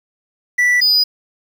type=tone pair in turn; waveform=triangle; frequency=1965 / 4951 Hz; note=B6 / D#8; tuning=-9 / -9 cents; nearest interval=octave + major third; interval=1600 cents; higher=second; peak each=-9 dBFS; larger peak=neither; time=0.58-0.81 / 0.81-1.04 s; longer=neither; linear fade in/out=10 ms; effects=7-bit